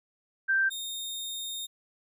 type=tone pair in turn; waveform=sine / sawtooth; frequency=1568 / 3680 Hz; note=G6 / A#7; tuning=0 / -23 cents; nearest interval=octave + minor third; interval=1477 cents; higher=second; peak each=-22 / -31 dBFS; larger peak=first; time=0.48-0.7 / 0.7-1.67 s; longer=second; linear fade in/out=20 ms; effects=none